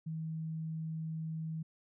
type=tone; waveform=sine; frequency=160 Hz; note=D#3; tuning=49 cents sharp; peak=-36 dBFS; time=0.06-1.63 s; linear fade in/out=10 ms; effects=none